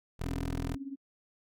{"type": "tone", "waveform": "15% pulse", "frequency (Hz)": 41.68, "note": "E1", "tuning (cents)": 20, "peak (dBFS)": -27, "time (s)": [0.19, 0.76], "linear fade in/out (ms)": 20}
{"type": "tone with tremolo", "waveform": "sine", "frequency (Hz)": 273.5, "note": "C#4", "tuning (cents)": -23, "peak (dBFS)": -34, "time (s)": [0.25, 0.96], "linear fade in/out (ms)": 10, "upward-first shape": "triangle", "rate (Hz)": 18, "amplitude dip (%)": 85}
{"effects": ["AAC 64 kbps"]}